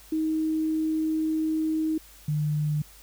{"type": "tone pair in turn", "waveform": "sine", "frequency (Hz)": [315.2, 150.31], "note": ["D#4", "D3"], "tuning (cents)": [23, 41], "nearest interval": "octave + minor second", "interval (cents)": 1282, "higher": "first", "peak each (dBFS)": -23, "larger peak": "neither", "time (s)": [[0.12, 1.98], [2.28, 2.82]], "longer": "first", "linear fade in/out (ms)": 5, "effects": ["added 50 Hz sine -53 dBFS peak until 3.02 s", "white hiss -52 dBFS RMS until 3.02 s"]}